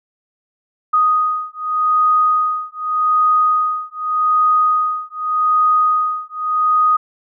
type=beating tone pair; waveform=sine; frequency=1244.5 / 1245.34 Hz; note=D#6 / D#6; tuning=0 / +1 cents; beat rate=0.84 Hz; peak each=-16 dBFS; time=0.93-6.97 s; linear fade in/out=10 ms; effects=none